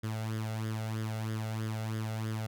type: tone with flanger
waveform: sawtooth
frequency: 110 Hz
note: A2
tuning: in tune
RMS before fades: -35 dBFS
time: 0.03-2.47 s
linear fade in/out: 10 ms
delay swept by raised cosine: 0.59 to 1.48 ms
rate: 3.1 Hz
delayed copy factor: +0.65
effects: none